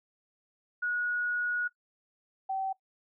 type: tone pair in turn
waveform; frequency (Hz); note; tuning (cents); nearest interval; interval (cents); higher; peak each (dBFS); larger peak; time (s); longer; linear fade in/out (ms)
sine; 1455 / 769.4; F#6 / G5; -29 / -33; major seventh; 1104; first; -28 / -29; first; 0.82-1.68 / 2.49-2.73; first; 10
effects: noise-tail reverb RT60 0.1 s tail -19 dB re dry